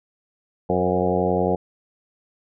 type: harmonic tone with a mistuned harmonic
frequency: 91 Hz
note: F#2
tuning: 28 cents flat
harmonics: 1 / 2 / 3 / 4 / 5 / 6 / 7 / 8 / 9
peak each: -30 / -25 / -30 / -26 / -24 / -26 / -29 / -27 / -30 dBFS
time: 0.69-1.56 s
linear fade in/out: 10 ms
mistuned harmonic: 6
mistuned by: -41 cents
effects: none